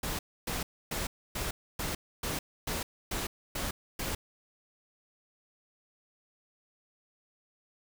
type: noise bursts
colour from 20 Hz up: pink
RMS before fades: -34 dBFS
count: 10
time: 0.03-4.15 s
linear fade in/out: 5 ms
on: 160 ms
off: 280 ms
effects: none